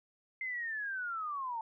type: linear sweep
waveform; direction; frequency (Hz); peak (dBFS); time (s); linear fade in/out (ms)
sine; down; 2093 to 880; -35; 0.41-1.61; 2
effects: none